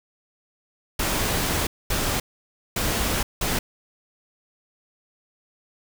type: noise bursts at uneven times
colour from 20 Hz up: pink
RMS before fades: -24 dBFS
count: 4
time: 0.99-1.67 / 1.9-2.2 / 2.76-3.23 / 3.41-3.59 s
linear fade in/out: 5 ms
effects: none

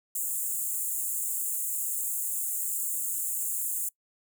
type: high-pass noise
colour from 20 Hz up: pink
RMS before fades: -31 dBFS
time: 0.15-3.89 s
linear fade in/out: 5 ms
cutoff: 7000 Hz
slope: 96 dB/octave
effects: noise-tail reverb RT60 0.1 s tail -23 dB re dry

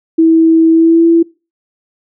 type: tone with pitch glide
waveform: sine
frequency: 325.3 to 333.7 Hz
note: E4 to E4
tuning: -23 to +21 cents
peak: -4 dBFS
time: 0.18-1.23 s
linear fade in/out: 10 ms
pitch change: +44 cents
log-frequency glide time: 0.71-1.06 s
effects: noise-tail reverb RT60 0.3 s tail -24 dB re dry

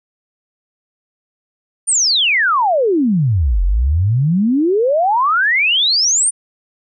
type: exponential two-way sweep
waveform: sine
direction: down then up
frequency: 9397 to 42.24 to 9397 Hz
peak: -11 dBFS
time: 1.87-6.31 s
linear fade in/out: 20 ms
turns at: 3.63 s
effects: none

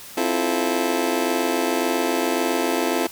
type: chord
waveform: 25% pulse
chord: F major seventh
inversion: second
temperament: just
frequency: 261.9 / 327.4 / 349.2 / 436.5 Hz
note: C4 / E4 / F4 / A4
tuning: +2 / -12 / 0 / -14 cents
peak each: -22 dBFS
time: 0.17-3.07 s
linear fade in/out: 5 ms
effects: white hiss -40 dBFS RMS until 3.11 s

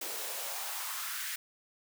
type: noise with high-pass filter sweep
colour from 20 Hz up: white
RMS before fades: -38 dBFS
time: 0.01-1.36 s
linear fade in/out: 5 ms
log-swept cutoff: 380 to 1800 Hz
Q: 2.4
effects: none

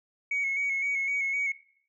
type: tone with vibrato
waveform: sine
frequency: 2217 Hz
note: C#7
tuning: in tune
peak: -25 dBFS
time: 0.31-1.52 s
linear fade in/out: 5 ms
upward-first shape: square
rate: 3.9 Hz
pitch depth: 28 cents each way
effects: noise-tail reverb RT60 0.6 s tail -20 dB re dry + tanh soft clip ceiling -22 dBFS

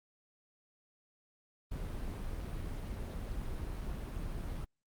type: noise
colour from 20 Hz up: brown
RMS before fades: -39 dBFS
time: 1.71-4.65 s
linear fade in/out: 10 ms
effects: Opus 32 kbps

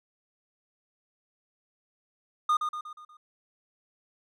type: tone with echo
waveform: triangle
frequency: 1223 Hz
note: D#6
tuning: 30 cents flat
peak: -19 dBFS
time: 2.49-2.57 s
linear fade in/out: 5 ms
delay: 120 ms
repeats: 5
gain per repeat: -6 dB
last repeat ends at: 3.17 s
effects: none

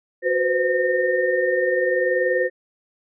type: tone cluster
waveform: sine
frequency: 367.6 / 493.5 / 514 / 1827 Hz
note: F#4 / B4 / C5 / A#6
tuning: -11 / -1 / -31 / -35 cents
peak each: -24 / -27 / -20 / -24 dBFS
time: 0.22-2.5 s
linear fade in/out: 50 ms
effects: none

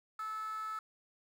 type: tone with high-pass filter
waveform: 15% pulse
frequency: 434.7 Hz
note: A4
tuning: 21 cents flat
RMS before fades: -40 dBFS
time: 0.19-0.79 s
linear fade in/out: 2 ms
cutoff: 1300 Hz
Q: 9.8
effects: none

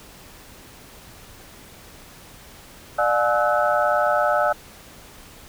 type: tone cluster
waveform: sine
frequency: 597 / 715 / 847 / 1298 / 1494 Hz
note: D5 / F5 / G#5 / E6 / F#6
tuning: +28 / +41 / +34 / -27 / +16 cents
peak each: -21 / -23 / -26 / -23 / -26 dBFS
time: 2.98-4.53 s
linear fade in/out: 10 ms
effects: pink hiss -45 dBFS RMS until 5.48 s

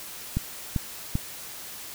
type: click train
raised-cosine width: 5 ms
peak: -12 dBFS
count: 3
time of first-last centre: 0.37-1.154 s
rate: 2.55 Hz
effects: white hiss -40 dBFS RMS until 1.94 s

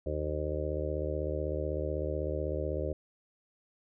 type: harmonic tone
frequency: 76 Hz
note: D#2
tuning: 40 cents flat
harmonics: 1 / 2 / 4 / 5 / 6 / 7 / 8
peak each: -35 / -41 / -41 / -38 / -41 / -37 / -40 dBFS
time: 0.06-2.93 s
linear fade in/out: 5 ms
effects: none

